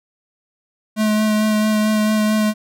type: tone with vibrato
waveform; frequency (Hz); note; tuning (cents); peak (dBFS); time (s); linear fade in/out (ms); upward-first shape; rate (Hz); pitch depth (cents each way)
square; 214.4; A3; -45; -15; 0.96-2.54; 50; sine; 4.5; 14
effects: none